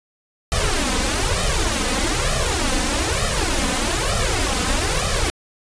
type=noise with flanger; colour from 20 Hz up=pink; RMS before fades=-20 dBFS; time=0.52-5.3 s; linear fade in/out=0 ms; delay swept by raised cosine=1.6 to 4 ms; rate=1.1 Hz; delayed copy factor=+0.95; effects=resampled to 22050 Hz